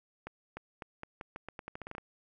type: accelerating click train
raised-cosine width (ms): 0.5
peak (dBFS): -26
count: 15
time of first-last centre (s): 0.27-1.982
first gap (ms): 300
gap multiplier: 0.84
effects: none